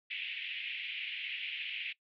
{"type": "band-pass noise", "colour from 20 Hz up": "pink", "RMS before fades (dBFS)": -40, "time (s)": [0.1, 1.93], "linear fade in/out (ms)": 10, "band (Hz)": [2200, 3100], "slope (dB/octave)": 48, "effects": ["noise-tail reverb RT60 0.1 s tail -20 dB re dry"]}